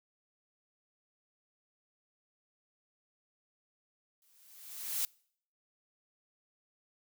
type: noise with exponential growth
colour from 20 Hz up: blue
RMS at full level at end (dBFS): -31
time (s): 4.22-5.05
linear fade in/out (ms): 1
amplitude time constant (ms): 180
effects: noise-tail reverb RT60 0.6 s tail -26 dB re dry